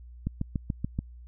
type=click train; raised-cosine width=5 ms; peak=-16 dBFS; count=6; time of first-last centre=0.27-0.989 s; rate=6.95 Hz; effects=added 60 Hz sine -44 dBFS peak until 1.27 s